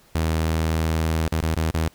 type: tone with dropouts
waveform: sawtooth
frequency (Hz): 80.3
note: E2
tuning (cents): -45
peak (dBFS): -16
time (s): 0.15-1.88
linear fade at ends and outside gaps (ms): 0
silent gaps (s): 1.278-1.324 / 1.405-1.427 / 1.546-1.566 / 1.709-1.742
effects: pink hiss -55 dBFS RMS until 1.94 s